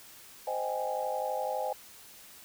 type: chord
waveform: sine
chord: Ab major seventh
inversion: first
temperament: just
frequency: 519.1 / 623 / 778.7 / 830.6 Hz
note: C5 / Eb5 / G5 / Ab5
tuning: -14 / +2 / -12 / 0 cents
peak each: -35 / -36 / -37 / -35 dBFS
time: 0.47-1.73 s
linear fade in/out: 5 ms
effects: white hiss -52 dBFS RMS until 2.44 s